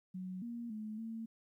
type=tone with pitch steps; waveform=sine; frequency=185 / 235.7 / 215.2 / 225.4 Hz; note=F#3 / A#3 / A3 / A3; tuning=0 / +19 / -38 / +42 cents; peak=-40 dBFS; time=0.14-1.26 s; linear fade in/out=10 ms; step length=280 ms; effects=13-bit